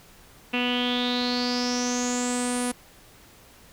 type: tone with low-pass filter sweep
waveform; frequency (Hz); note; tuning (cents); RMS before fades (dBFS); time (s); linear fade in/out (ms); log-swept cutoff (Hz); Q
sawtooth; 246; B3; -7; -26; 0.53-2.72; 10; 2700 to 10000; 8.8
effects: pink hiss -52 dBFS RMS until 3.72 s